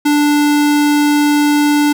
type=tone; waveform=square; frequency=293.7 Hz; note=D4; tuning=in tune; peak=-10 dBFS; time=0.05-1.93 s; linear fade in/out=10 ms; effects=none